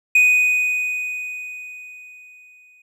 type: tone with exponential decay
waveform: triangle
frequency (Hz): 2489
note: D#7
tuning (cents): 0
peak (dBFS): -8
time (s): 0.15-2.82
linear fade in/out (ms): 5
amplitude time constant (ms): 580
effects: none